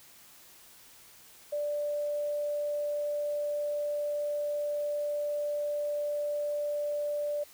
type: tone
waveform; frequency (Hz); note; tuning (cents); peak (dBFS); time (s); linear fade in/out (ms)
sine; 587.3; D5; 0; -29; 1.52-7.44; 10
effects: white hiss -55 dBFS RMS until 7.53 s